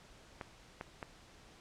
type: clicks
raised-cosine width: 0.5 ms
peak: -26 dBFS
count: 3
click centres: 0.412 / 0.811 / 1.028 s
effects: pink hiss -59 dBFS RMS until 1.6 s + low-pass 7000 Hz 12 dB/octave